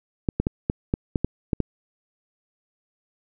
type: clicks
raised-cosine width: 3 ms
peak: -8 dBFS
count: 9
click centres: 0.288 / 0.4 / 0.469 / 0.699 / 0.939 / 1.158 / 1.246 / 1.532 / 1.603 s
effects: none